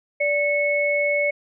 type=tone pair together; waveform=sine; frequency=582.7 / 2200 Hz; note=D5 / C#7; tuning=-14 / -14 cents; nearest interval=octave + major seventh; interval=2300 cents; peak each=-21 / -21 dBFS; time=0.2-1.31 s; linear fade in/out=10 ms; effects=none